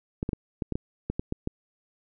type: clicks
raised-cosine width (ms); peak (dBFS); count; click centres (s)
3; -15; 10; 0.229 / 0.291 / 0.332 / 0.622 / 0.723 / 0.755 / 1.1 / 1.195 / 1.324 / 1.474
effects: none